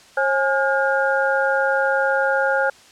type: tone cluster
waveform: sine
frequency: 540 / 832 / 1424 / 1612 Hz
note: C#5 / G#5 / F6 / G6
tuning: -45 / +3 / +33 / +48 cents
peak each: -20 / -23 / -21 / -26 dBFS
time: 0.17-2.7 s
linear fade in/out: 5 ms
effects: white hiss -48 dBFS RMS until 2.91 s + low-pass 7000 Hz 12 dB/octave